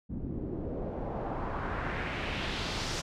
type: noise with low-pass filter sweep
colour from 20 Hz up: pink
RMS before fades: -35 dBFS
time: 0.09-3.02 s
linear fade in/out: 20 ms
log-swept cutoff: 230 to 6200 Hz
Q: 1.7
effects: none